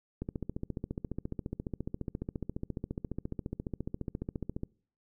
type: click train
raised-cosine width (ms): 3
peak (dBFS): -22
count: 65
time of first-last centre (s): 0.22-4.634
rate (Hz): 14.5
effects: noise-tail reverb RT60 0.5 s tail -26 dB re dry